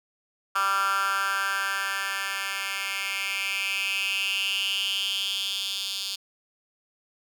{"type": "tone with high-pass filter sweep", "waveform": "10% pulse", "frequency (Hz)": 196, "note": "G3", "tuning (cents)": 0, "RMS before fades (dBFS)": -28, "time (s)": [0.55, 6.16], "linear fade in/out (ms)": 10, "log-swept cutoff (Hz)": [1300, 3900], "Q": 5.8, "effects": []}